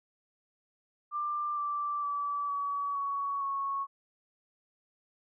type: tone with pitch steps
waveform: sine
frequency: 1187 / 1170 / 1153.2 / 1136.7 / 1120.4 / 1104.3 Hz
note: D6 / D6 / D6 / C#6 / C#6 / C#6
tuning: +18 / -7 / -32 / +43 / +18 / -7 cents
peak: -30 dBFS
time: 1.11-3.87 s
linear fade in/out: 50 ms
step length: 460 ms
effects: none